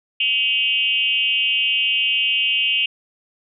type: tone with frequency modulation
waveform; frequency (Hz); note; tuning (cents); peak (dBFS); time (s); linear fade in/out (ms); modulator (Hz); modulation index
sine; 2794; F7; 0; -16; 0.2-2.86; 5; 253; 1.1
effects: none